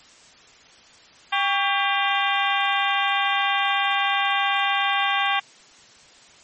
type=harmonic tone with a mistuned harmonic; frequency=398.5 Hz; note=G4; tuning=28 cents sharp; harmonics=2 / 3 / 4 / 5 / 6 / 7 / 8 / 9; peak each=-24 / -26 / -27 / -28 / -29 / -29 / -30 / -31 dBFS; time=1.32-5.4 s; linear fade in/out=10 ms; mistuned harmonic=3; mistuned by=-98 cents; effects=white hiss -50 dBFS RMS until 6.43 s + MP3 32 kbps